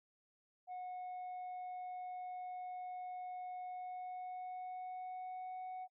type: tone with pitch glide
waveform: sine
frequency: 730 to 741 Hz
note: F#5 to F#5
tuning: -24 to +2 cents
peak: -40 dBFS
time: 0.67-5.88 s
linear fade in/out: 50 ms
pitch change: +26 cents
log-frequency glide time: 3.64-5.64 s
effects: noise-tail reverb RT60 0.1 s tail -24 dB re dry + tanh soft clip ceiling -42 dBFS